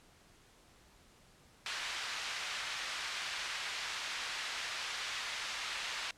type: band-pass noise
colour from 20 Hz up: pink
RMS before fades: -40 dBFS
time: 1.66-6.11 s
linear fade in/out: 2 ms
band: 1500 to 4900 Hz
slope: 12 dB/octave
effects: pink hiss -63 dBFS RMS until 6.17 s + low-pass 10000 Hz 12 dB/octave